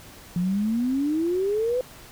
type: exponential sweep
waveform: sine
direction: up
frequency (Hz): 171.7 to 513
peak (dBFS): -21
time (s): 0.36-1.81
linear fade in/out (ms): 2
effects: pink hiss -46 dBFS RMS until 2.11 s